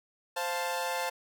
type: chord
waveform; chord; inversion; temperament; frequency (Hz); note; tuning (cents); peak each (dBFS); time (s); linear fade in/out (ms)
sawtooth; F major; second; equal; 523.3 / 698.5 / 880; C5 / F5 / A5; 0 / 0 / 0; -31 / -33 / -30; 0.36-1.1; 10
effects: none